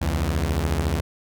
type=beating tone pair; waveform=sawtooth; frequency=69.3 / 83.3 Hz; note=C#2 / E2; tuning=0 / +19 cents; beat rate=14 Hz; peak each=-20 dBFS; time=0.01-1.01 s; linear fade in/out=10 ms; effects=none